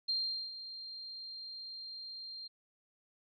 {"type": "tone with ADSR envelope", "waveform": "sine", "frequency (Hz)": 4186, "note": "C8", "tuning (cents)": 0, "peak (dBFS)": -30, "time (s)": [0.08, 2.48], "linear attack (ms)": 12, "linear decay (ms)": 420, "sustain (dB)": -13, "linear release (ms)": 14, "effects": []}